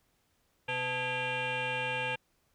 sine tone with frequency modulation, 1633 Hz, G#6, 30 cents flat, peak -29 dBFS, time 0.68-2.16 s, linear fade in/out 10 ms, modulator 376 Hz, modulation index 3.6, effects tanh soft clip ceiling -27 dBFS + pink hiss -73 dBFS RMS until 2.54 s

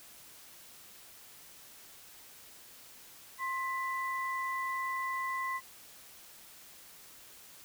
sine tone pair together, 1056 / 1985.4 Hz, C6 / B6, +16 / +9 cents, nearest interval major seventh, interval 1093 cents, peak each -34 / -37 dBFS, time 3.38-5.61 s, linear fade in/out 50 ms, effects white hiss -54 dBFS RMS until 7.64 s

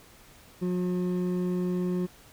triangle tone pair together, 180 / 360 Hz, F#3 / F#4, -47 / -47 cents, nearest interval octave, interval 1200 cents, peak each -25 / -29 dBFS, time 0.61-2.07 s, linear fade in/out 20 ms, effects pink hiss -54 dBFS RMS until 2.32 s

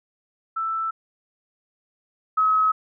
sine tone pair in turn, 1324 / 1280.4 Hz, E6 / D#6, +7 / +49 cents, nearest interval minor second, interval 58 cents, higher first, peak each -23 / -16 dBFS, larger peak second, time 0.56-0.91 / 2.37-2.72 s, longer neither, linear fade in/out 10 ms, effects none

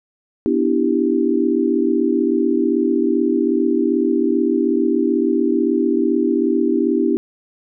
sine chord, E minor seventh, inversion second, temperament equal, 246.9 / 293.7 / 329.6 / 392 Hz, B3 / D4 / E4 / G4, 0 / 0 / 0 / 0 cents, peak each -20 / -20 / -19 / -20 dBFS, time 0.46-7.17 s, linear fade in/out 0 ms, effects none

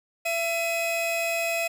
45% pulse tone pair together, 671.2 / 2534 Hz, E5 / D#7, +31 / +31 cents, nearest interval octave + major seventh, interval 2300 cents, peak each -27 / -28 dBFS, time 0.25-1.68 s, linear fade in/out 10 ms, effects none

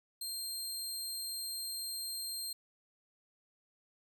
20% pulse tone, 4186 Hz, C8, in tune, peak -32 dBFS, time 0.21-2.53 s, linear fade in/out 5 ms, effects none

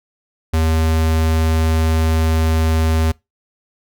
square tone, 80.2 Hz, E2, 47 cents flat, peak -14 dBFS, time 0.53-3.12 s, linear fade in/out 10 ms, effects noise-tail reverb RT60 0.2 s tail -23 dB re dry

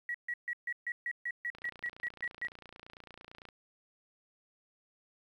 sine tone bursts, 1921 Hz, B6, 48 cents flat, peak -33 dBFS, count 13, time 0.09-2.472 s, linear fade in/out 2 ms, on 54 ms, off 140 ms
click train, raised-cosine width 0.3 ms, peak -33 dBFS, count 57, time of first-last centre 1.55-3.488 s, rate 28.9 Hz
effects 11-bit

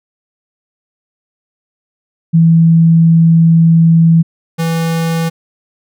sine / square tone pair in turn, 164.81 / 164.81 Hz, E3 / E3, 0 / 0 cents, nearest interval unison, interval 0 cents, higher neither, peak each -4 / -13 dBFS, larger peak first, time 2.33-4.23 / 4.58-5.3 s, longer first, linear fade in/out 20 ms, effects none

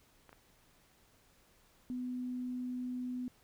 clicks, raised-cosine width 0.5 ms, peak -39 dBFS, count 2, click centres 0.293 / 0.329 s
sine tone, 250 Hz, B3, 21 cents sharp, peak -36 dBFS, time 1.9-3.28 s, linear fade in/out 0 ms
effects pink hiss -67 dBFS RMS until 3.43 s

